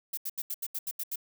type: noise bursts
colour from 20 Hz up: violet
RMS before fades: -34 dBFS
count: 9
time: 0.13-1.158 s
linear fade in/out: 5 ms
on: 44 ms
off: 79 ms
effects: none